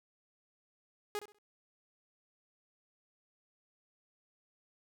sawtooth tone with echo, 415.3 Hz, G#4, in tune, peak -31 dBFS, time 1.15-1.19 s, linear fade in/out 0 ms, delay 65 ms, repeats 3, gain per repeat -12 dB, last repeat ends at 1.385 s, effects none

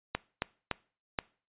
clicks, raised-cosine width 0.3 ms, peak -13 dBFS, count 4, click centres 0.15 / 0.421 / 0.713 / 1.188 s, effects noise-tail reverb RT60 0.4 s tail -22 dB re dry + resampled to 8000 Hz

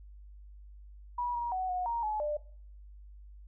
sine tone with pitch steps, 970 / 950 / 746 / 728 / 935 / 854 / 596 Hz, B5 / A#5 / F#5 / F#5 / A#5 / G#5 / D5, -31 / +33 / +14 / -28 / +5 / +48 / +25 cents, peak -30 dBFS, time 1.18-2.37 s, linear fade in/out 5 ms, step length 170 ms, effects noise-tail reverb RT60 0.5 s tail -18 dB re dry + added 50 Hz sine -48 dBFS peak until 3.47 s

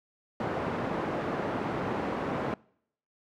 pink band-pass noise, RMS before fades -32 dBFS, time 0.4-2.54 s, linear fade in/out 2 ms, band 180 to 1200 Hz, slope 12 dB/octave, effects noise-tail reverb RT60 0.7 s tail -25 dB re dry

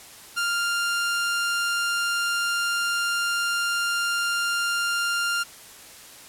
sawtooth tone, 1396.9 Hz, F6, in tune, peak -19 dBFS, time 0.36-5.44 s, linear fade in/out 20 ms, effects white hiss -45 dBFS RMS until 6.28 s + low-pass 12000 Hz 12 dB/octave

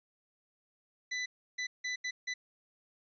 sawtooth tone bursts at uneven times, 1995 Hz, B6, 17 cents sharp, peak -30 dBFS, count 5, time 1.11-1.26 / 1.58-1.67 / 1.84-1.96 / 2.04-2.11 / 2.27-2.34 s, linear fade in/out 10 ms, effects resampled to 16000 Hz

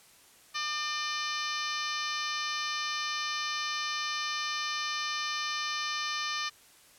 harmonic tone, 600 Hz, D5, 37 cents sharp, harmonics 2 / 3 / 4 / 5 / 6 / 7 / 8 / 9 / 10, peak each -36 / -38 / -39 / -40 / -41 / -41 / -42 / -43 / -43 dBFS, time 0.54-6.5 s, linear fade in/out 20 ms, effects white hiss -58 dBFS RMS until 6.98 s + low-pass 12000 Hz 12 dB/octave

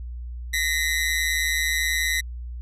sawtooth ring-modulated tone, 1948 Hz, B6, 24 cents flat, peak -15 dBFS, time 0.53-2.21 s, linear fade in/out 10 ms, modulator 79.4 Hz, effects added 60 Hz sine -31 dBFS peak until 2.61 s + resampled to 32000 Hz

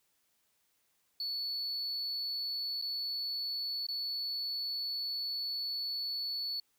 triangle tone with dropouts, 4435 Hz, C#8, in tune, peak -32 dBFS, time 1.2-6.6 s, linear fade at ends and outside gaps 2 ms, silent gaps 2.815-2.822 / 3.867-3.886 s, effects tanh soft clip ceiling -28 dBFS + white hiss -75 dBFS RMS until 6.78 s

